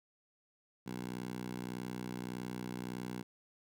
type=tone with high-pass filter; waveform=10% pulse; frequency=61.7 Hz; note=B1; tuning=1 cent flat; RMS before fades=-42 dBFS; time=0.86-3.23 s; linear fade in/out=10 ms; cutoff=170 Hz; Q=1.5; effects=none